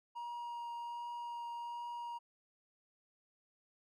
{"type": "tone with vibrato", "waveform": "triangle", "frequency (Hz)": 948, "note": "A#5", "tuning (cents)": 29, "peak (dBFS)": -39, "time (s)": [0.15, 2.19], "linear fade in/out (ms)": 20, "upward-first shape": "triangle", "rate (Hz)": 1.3, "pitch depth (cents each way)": 10, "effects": []}